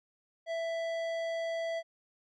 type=tone with tanh clipping; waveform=sine; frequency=662 Hz; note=E5; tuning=7 cents sharp; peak=-34 dBFS; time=0.46-1.83 s; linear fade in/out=50 ms; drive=14 dB; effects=none